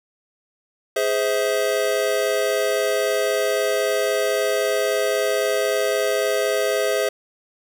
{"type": "chord", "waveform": "square", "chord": "Ab augmented", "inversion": "none", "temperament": "just", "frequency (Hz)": [415.3, 519.1, 648.9], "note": ["Ab4", "C5", "E5"], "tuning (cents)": [0, -14, -27], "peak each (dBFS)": -24, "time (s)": [0.96, 7.09], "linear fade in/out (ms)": 5, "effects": []}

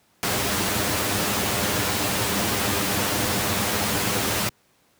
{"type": "noise with comb filter", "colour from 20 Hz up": "pink", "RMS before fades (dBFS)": -23, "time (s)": [0.23, 4.49], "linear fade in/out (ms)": 0, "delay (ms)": 9.9, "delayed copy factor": 0.55, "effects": ["pink hiss -62 dBFS RMS until 4.99 s", "high-pass 100 Hz 12 dB/octave"]}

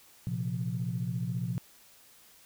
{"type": "chord", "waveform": "sine", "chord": "Bb suspended second", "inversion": "none", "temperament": "just", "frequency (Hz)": [116.54, 131.11, 174.81], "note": ["Bb2", "C3", "F3"], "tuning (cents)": [0, 4, 2], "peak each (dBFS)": -34, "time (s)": [0.27, 1.58], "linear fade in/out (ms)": 0, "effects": ["tanh soft clip ceiling -21 dBFS", "white hiss -58 dBFS RMS until 2.45 s"]}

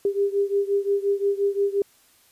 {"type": "beating tone pair", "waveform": "sine", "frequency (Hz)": [398.2, 403.9], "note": ["G4", "G#4"], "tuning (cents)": [27, -48], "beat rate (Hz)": 5.7, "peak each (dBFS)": [-22, -24], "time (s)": [0.05, 1.82], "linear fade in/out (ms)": 2, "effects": ["white hiss -58 dBFS RMS until 2.31 s", "resampled to 32000 Hz"]}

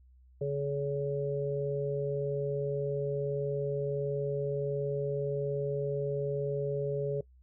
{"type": "harmonic tone", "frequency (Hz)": 141.3, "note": "C#3", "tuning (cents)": 34, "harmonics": [1, 3, 4], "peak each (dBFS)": [-34, -32, -36], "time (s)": [0.41, 7.21], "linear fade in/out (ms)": 5, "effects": ["noise-tail reverb RT60 0.1 s tail -21 dB re dry", "added 63 Hz sine -56 dBFS peak until 7.42 s"]}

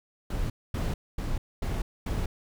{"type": "noise bursts", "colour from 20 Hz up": "brown", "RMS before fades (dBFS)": -29, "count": 5, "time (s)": [0.3, 2.26], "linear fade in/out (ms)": 5, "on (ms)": 200, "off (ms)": 240, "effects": []}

